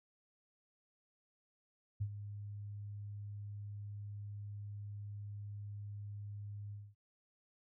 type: tone with ADSR envelope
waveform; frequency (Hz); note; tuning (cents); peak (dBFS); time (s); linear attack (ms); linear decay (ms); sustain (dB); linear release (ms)
sine; 102.6; G#2; -21; -32; 2-6.95; 16; 65; -11; 230
effects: none